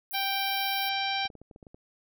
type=high-pass noise; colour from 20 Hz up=pink; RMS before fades=-39 dBFS; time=0.11-0.89 s; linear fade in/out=0 ms; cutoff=11000 Hz; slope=96 dB/octave
type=harmonic tone; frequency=784 Hz; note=G5; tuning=in tune; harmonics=1 / 2 / 3 / 4 / 5 / 6 / 7; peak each=-31 / -37 / -34 / -35 / -35 / -41 / -40 dBFS; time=0.13-1.28 s; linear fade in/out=20 ms
type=clicks; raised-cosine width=2 ms; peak=-35 dBFS; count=9; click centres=1.254 / 1.302 / 1.353 / 1.416 / 1.512 / 1.561 / 1.628 / 1.668 / 1.745 s
effects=none